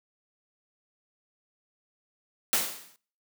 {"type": "noise with exponential decay", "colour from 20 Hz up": "white", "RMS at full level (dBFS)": -22, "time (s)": [2.53, 2.96], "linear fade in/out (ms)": 0, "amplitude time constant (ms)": 93, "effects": ["noise-tail reverb RT60 0.5 s tail -23 dB re dry", "high-pass 150 Hz 12 dB/octave"]}